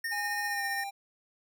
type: tone with tremolo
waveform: square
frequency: 1830 Hz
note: A#6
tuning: 32 cents flat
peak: -31 dBFS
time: 0.04-0.84 s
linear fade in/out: 5 ms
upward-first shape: sine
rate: 15 Hz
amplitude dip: 30%
type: tone with pitch glide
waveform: square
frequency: 824 to 794.1 Hz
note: G#5 to G5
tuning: -14 to +22 cents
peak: -36 dBFS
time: 0.11-0.91 s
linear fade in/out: 20 ms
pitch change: -64 cents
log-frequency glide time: 0.47-0.64 s
effects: none